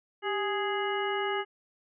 harmonic tone with a mistuned harmonic, 415.3 Hz, G#4, in tune, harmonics 1 / 2 / 3 / 4 / 5 / 7, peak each -31 / -34 / -36 / -37 / -38 / -39 dBFS, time 0.22-1.45 s, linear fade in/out 50 ms, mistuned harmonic 1, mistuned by -84 cents, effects none

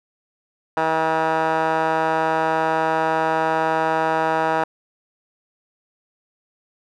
15% pulse tone with band-pass filter, 160.2 Hz, E3, 49 cents flat, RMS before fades -20 dBFS, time 0.77-4.64 s, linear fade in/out 2 ms, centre 1000 Hz, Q 5.8, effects none

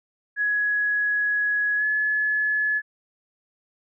sine tone with pitch glide, 1677 to 1709.3 Hz, G#6 to G#6, +16 to +49 cents, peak -20 dBFS, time 0.36-2.82 s, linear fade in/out 50 ms, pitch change +33 cents, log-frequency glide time 1.77-1.84 s, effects none

